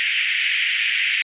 pink band-pass noise, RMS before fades -21 dBFS, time 0-1.22 s, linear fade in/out 0 ms, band 1900 to 3100 Hz, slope 48 dB/octave, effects resampled to 8000 Hz

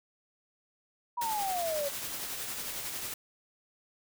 sine exponential sweep, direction down, 980 to 554.4 Hz, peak -30 dBFS, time 1.17-1.89 s, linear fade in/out 10 ms
white noise with tremolo, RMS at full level -36 dBFS, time 1.21-3.14 s, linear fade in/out 5 ms, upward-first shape triangle, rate 11 Hz, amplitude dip 40%
effects none

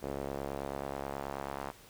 sawtooth tone with band-pass filter sweep, 69.3 Hz, C#2, in tune, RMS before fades -39 dBFS, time 0.02-1.72 s, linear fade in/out 20 ms, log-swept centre 500 to 920 Hz, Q 1.4, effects pink hiss -56 dBFS RMS until 1.89 s

